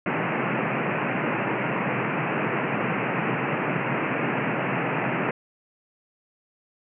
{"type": "band-pass noise", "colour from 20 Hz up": "pink", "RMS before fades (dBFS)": -26, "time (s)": [0.06, 5.31], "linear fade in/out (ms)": 2, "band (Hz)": [120, 2700], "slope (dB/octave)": 96, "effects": []}